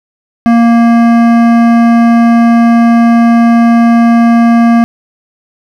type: tone with hard clipping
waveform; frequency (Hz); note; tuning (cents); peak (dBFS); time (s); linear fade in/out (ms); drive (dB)
sine; 233.1; A#3; 0; -5; 0.46-4.84; 0; 14
effects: none